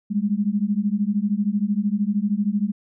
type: beating tone pair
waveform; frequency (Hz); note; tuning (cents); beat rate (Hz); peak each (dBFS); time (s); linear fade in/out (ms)
sine; 199.1 / 212.1; G3 / G#3; +27 / +37; 13; -22; 0.1-2.72; 20
effects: none